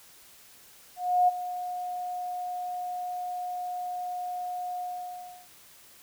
sine tone with ADSR envelope, 721 Hz, F#5, 45 cents flat, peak -17 dBFS, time 0.96-5.48 s, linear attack 320 ms, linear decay 21 ms, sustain -14 dB, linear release 670 ms, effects white hiss -54 dBFS RMS until 6.02 s

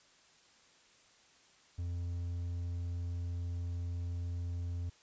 triangle tone, 86.9 Hz, F2, 8 cents flat, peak -33 dBFS, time 1.78-4.9 s, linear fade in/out 10 ms, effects white hiss -64 dBFS RMS until 5.02 s + resampled to 16000 Hz

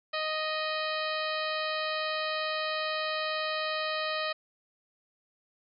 harmonic tone with a mistuned harmonic, 622.3 Hz, D#5, in tune, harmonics 1 / 2 / 3 / 4 / 5 / 6 / 7 / 8, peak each -34 / -35 / -37 / -39 / -40 / -40 / -41 / -46 dBFS, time 0.13-4.33 s, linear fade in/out 10 ms, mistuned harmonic 6, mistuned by +89 cents, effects none

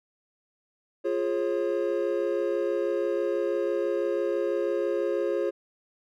triangle chord, Db major, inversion first, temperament equal with one note detuned, 349.2 / 415.3 / 541.1 Hz, F4 / Ab4 / Db5, 0 / 0 / -42 cents, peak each -27 dBFS, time 1.04-5.51 s, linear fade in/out 20 ms, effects none

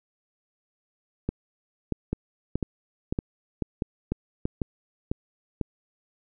two click trains, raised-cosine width 3 ms, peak -13 / -13 dBFS, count 6 / 8, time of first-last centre 1.29-4.455 / 2.13-5.613 s, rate 1.58 / 2.01 Hz, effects none

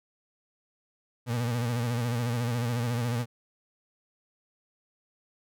35% pulse tone with vibrato, 119.4 Hz, A#2, 42 cents sharp, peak -25 dBFS, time 1.26-3.26 s, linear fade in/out 50 ms, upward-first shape sine, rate 14 Hz, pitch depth 67 cents each way, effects none

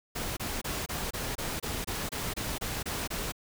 pink noise bursts, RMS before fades -34 dBFS, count 13, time 0.15-3.322 s, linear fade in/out 10 ms, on 220 ms, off 26 ms, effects none

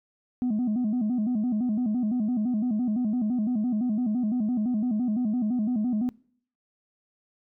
sine tone with vibrato, 229.7 Hz, A#3, 25 cents flat, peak -21 dBFS, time 0.42-6.09 s, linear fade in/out 0 ms, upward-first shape square, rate 5.9 Hz, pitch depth 140 cents each way, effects noise-tail reverb RT60 0.6 s tail -25 dB re dry + tanh soft clip ceiling -21 dBFS

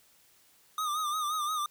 square tone with vibrato, 1222 Hz, D#6, 32 cents flat, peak -30 dBFS, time 0.78-1.66 s, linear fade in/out 2 ms, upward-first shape sine, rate 5.7 Hz, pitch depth 69 cents each way, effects white hiss -63 dBFS RMS until 1.7 s

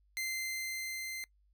sawtooth tone with level ramp, 2079 Hz, C7, 12 cents flat, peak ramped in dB -31 to -36 dBFS, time 0.17-1.24 s, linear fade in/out 0 ms, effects noise-tail reverb RT60 0.1 s tail -22 dB re dry + added 50 Hz sine -66 dBFS peak until 1.53 s

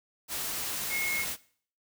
sine tone in noise, 2167 Hz, C#7, 40 cents flat, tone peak -29 dBFS, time 0.89-1.26 s, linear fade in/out 50 ms, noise white, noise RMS -34 dBFS, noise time 0.28-1.37 s, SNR +2 dB, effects noise-tail reverb RT60 0.5 s tail -19 dB re dry

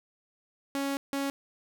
sawtooth tone bursts at uneven times, 277.1 Hz, C#4, 1 cent flat, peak -25 dBFS, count 2, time 0.75-0.97 / 1.13-1.3 s, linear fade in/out 0 ms, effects none

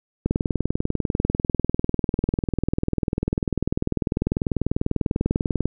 click train, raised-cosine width 3 ms, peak -8 dBFS, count 110, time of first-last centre 0.26-5.656 s, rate 20.2 Hz, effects none

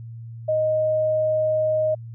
sine tone, 622.3 Hz, D#5, in tune, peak -18 dBFS, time 0.48-1.95 s, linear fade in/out 10 ms, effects added 115 Hz sine -34 dBFS peak until 2.14 s

